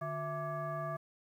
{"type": "tone with frequency modulation", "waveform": "sine", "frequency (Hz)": 659.3, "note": "E5", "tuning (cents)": 0, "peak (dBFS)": -35, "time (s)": [0.01, 0.97], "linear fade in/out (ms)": 10, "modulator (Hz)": 510, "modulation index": 1.3, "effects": ["11-bit"]}